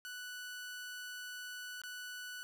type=tone with dropouts; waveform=sawtooth; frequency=1483 Hz; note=F#6; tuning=4 cents sharp; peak=-40 dBFS; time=0.05-2.43 s; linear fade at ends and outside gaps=0 ms; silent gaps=1.817-1.836 s; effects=none

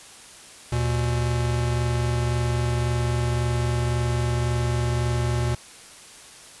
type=tone pair together; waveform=square; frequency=76.5 / 120.21 Hz; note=D#2 / B2; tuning=-29 / -46 cents; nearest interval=minor sixth; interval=783 cents; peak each=-28 / -23 dBFS; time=0.72-5.55 s; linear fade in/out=5 ms; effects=white hiss -45 dBFS RMS until 6.6 s + resampled to 24000 Hz

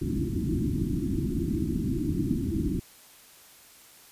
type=low-pass noise; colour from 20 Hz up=white; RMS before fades=-28 dBFS; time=0.01-2.8 s; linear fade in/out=10 ms; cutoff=350 Hz; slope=96 dB/octave; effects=white hiss -53 dBFS RMS until 4.11 s + resampled to 32000 Hz

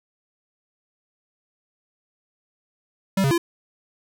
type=tone with pitch steps; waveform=square; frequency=193.5 / 136.9 / 340.7 Hz; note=G3 / C#3 / F4; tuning=-22 / -21 / -43 cents; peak=-18 dBFS; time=3.17-3.38 s; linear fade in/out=5 ms; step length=70 ms; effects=none

